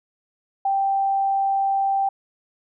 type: tone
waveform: sine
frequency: 784 Hz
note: G5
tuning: in tune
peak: -18 dBFS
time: 0.65-2.09 s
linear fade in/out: 5 ms
effects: none